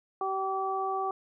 harmonic tone, 384.6 Hz, G4, 33 cents flat, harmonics 1 / 2 / 3, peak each -34 / -31 / -33 dBFS, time 0.21-1.11 s, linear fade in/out 2 ms, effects none

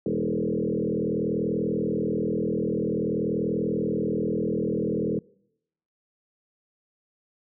sine tone with frequency modulation, 320.9 Hz, E4, 46 cents flat, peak -23 dBFS, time 0.06-5.19 s, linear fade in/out 2 ms, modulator 40.5 Hz, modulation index 4.1, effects noise-tail reverb RT60 0.8 s tail -25 dB re dry

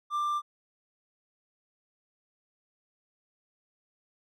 triangle tone, 1185 Hz, D6, 15 cents sharp, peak -25 dBFS, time 0.1-0.42 s, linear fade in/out 50 ms, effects none

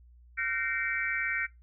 sine tone cluster, 1385 / 1533 / 1851 / 2099 / 2303 Hz, F6 / G6 / A#6 / C7 / D7, -15 / -39 / -13 / +5 / -34 cents, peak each -38 / -34 / -34 / -37 / -34 dBFS, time 0.37-1.47 s, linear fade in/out 20 ms, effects noise-tail reverb RT60 0.2 s tail -20 dB re dry + added 60 Hz sine -53 dBFS peak until 1.62 s

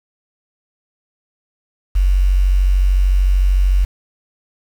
sine tone with quantisation, 46.7 Hz, F#1, 17 cents sharp, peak -10 dBFS, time 1.95-3.85 s, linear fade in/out 10 ms, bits 6, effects none

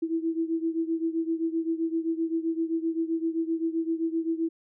sine beating tone pair, 325.6 / 333.3 Hz, E4 / E4, -21 / +19 cents, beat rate 7.7 Hz, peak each -27 / -30 dBFS, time 0.02-4.49 s, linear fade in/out 10 ms, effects none

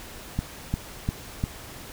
click train, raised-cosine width 5 ms, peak -12 dBFS, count 4, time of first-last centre 0.39-1.439 s, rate 2.86 Hz, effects pink hiss -42 dBFS RMS until 1.92 s

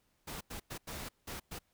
pink noise bursts at uneven times, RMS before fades -43 dBFS, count 6, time 0.27-0.41 / 0.5-0.6 / 0.7-0.78 / 0.87-1.09 / 1.27-1.4 / 1.51-1.59 s, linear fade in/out 10 ms, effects pink hiss -75 dBFS RMS until 1.73 s

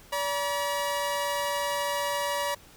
sawtooth tone pair together, 574 / 960.6 Hz, D5 / B5, -40 / -48 cents, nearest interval major sixth, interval 892 cents, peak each -26 dBFS, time 0.12-2.55 s, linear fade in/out 10 ms, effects pink hiss -53 dBFS RMS until 2.76 s

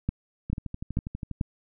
two click trains, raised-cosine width 5 ms, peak -13 / -21 dBFS, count 4 / 11, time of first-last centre 0.09-1.412 / 0.5-1.313 s, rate 2.27 / 12.3 Hz, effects none

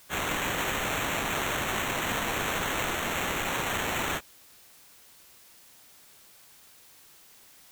blue noise with sample-and-hold, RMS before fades -30 dBFS, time 0.09-4.21 s, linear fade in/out 50 ms, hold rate 4900 Hz, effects white hiss -55 dBFS RMS until 7.71 s

